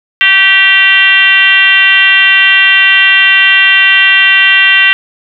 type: tone with frequency modulation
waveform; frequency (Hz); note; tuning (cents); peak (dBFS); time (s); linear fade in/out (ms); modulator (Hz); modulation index
sine; 2349; D7; 0; -3; 0.21-4.93; 0; 401; 2
effects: none

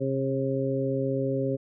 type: harmonic tone with a mistuned harmonic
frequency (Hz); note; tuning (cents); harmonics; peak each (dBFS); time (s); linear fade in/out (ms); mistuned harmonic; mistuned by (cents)
134.8; C#3; -48; 1 / 2 / 3 / 4; -30 / -30 / -30 / -30; 0-1.57; 20; 1; -24
effects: none

